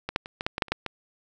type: clicks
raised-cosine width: 0.3 ms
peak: -14 / -7 / -22 / -14 / -9 / -13 / -6 / -28 / -8 / -14 dBFS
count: 10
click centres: 0.09 / 0.161 / 0.259 / 0.409 / 0.465 / 0.581 / 0.622 / 0.683 / 0.72 / 0.863 s
effects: none